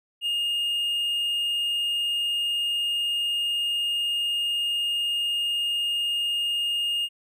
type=tone with hard clipping; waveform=triangle; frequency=2838 Hz; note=F7; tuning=27 cents sharp; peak=-24 dBFS; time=0.21-7.09 s; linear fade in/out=50 ms; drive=5 dB; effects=none